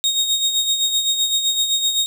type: tone with tremolo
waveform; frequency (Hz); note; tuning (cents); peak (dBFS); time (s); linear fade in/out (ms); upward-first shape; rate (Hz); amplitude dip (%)
30% pulse; 3729; A#7; 0; -12; 0.04-2.06; 0; sine; 7.8; 55
effects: none